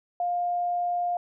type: tone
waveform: sine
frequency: 705 Hz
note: F5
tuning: 16 cents sharp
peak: -24 dBFS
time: 0.2-1.17 s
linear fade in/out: 2 ms
effects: none